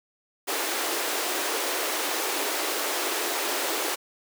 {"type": "high-pass noise", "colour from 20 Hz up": "pink", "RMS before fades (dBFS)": -28, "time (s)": [0.47, 3.96], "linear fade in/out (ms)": 20, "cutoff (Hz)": 310, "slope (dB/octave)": 48, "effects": []}